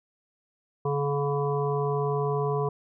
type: harmonic tone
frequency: 142.5 Hz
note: C#3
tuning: 48 cents sharp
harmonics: 1 / 3 / 5 / 7 / 8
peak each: -28 / -27 / -35 / -33 / -38 dBFS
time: 0.85-2.69 s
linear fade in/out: 5 ms
effects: none